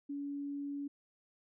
sine tone, 283.9 Hz, C#4, 41 cents sharp, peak -37 dBFS, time 0.09-0.88 s, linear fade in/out 10 ms, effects none

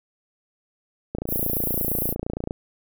click train, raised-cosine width 2 ms, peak -14 dBFS, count 40, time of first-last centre 1.15-2.509 s, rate 28.7 Hz
pink high-pass noise, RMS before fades -26 dBFS, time 1.27-2.15 s, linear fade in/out 50 ms, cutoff 11000 Hz, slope 96 dB/octave
effects none

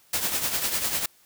white noise with tremolo, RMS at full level -24 dBFS, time 0.13-1.06 s, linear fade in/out 5 ms, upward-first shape triangle, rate 10 Hz, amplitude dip 65%, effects white hiss -59 dBFS RMS until 1.25 s

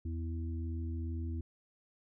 harmonic tone, 82.41 Hz, E2, in tune, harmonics 1 / 3 / 4, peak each -35 / -45 / -47 dBFS, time 0.05-1.41 s, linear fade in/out 5 ms, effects none

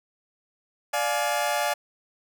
sawtooth chord, D diminished, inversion none, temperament just, 587.3 / 704.8 / 845.8 Hz, D5 / F5 / Ab5, 0 / +16 / +31 cents, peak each -24 dBFS, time 0.93-1.74 s, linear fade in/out 10 ms, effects none

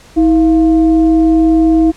sine tone with frequency modulation, 321.4 Hz, E4, 44 cents flat, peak -6 dBFS, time 0.16-1.92 s, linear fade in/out 20 ms, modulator 371 Hz, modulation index 0.39, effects pink hiss -41 dBFS RMS until 1.96 s + low-pass 9000 Hz 12 dB/octave

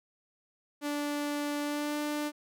sawtooth tone with pitch glide, 291.8 to 296.7 Hz, D4 to D4, -11 to +18 cents, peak -27 dBFS, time 0.81-2.32 s, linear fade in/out 50 ms, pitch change +29 cents, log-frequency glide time 1.61-1.98 s, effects none

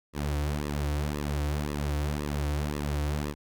sawtooth tone with flanger, 73.42 Hz, D2, in tune, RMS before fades -30 dBFS, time 0.13-3.35 s, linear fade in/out 50 ms, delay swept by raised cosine 1.3 to 5 ms, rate 1.9 Hz, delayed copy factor -0.85, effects none

